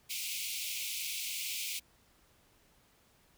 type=high-pass noise; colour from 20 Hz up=pink; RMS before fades=-38 dBFS; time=0.09-1.8 s; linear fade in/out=20 ms; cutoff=2200 Hz; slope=96 dB/octave; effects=pink hiss -67 dBFS RMS until 3.37 s